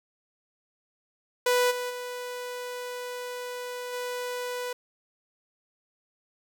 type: tone with level steps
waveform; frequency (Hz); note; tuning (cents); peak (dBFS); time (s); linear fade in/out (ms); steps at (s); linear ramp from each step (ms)
sawtooth; 493.9; B4; 0; -17 / -26 / -30 / -27; 1.46-4.73; 5; 1.7 / 1.89 / 3.92; 20
effects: none